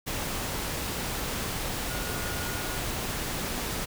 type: tone in noise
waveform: sine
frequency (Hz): 1440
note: F#6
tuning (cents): -47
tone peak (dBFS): -40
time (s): 1.89-2.79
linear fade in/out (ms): 20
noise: pink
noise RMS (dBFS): -32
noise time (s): 0.06-3.86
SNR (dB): -11
effects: none